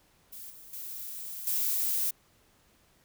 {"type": "noise with level steps", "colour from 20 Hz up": "violet", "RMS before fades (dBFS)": [-44, -50, -40, -29], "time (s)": [0.32, 2.11], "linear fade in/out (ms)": 10, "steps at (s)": [0.5, 0.73, 1.47], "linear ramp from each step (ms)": 2, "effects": ["pink hiss -65 dBFS RMS until 3.04 s"]}